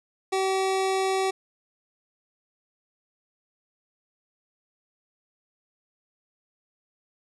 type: tone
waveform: 25% pulse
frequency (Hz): 382.3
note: G4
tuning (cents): -43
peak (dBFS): -19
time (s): 0.32-1.31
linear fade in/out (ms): 10
effects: resampled to 24000 Hz + 10-bit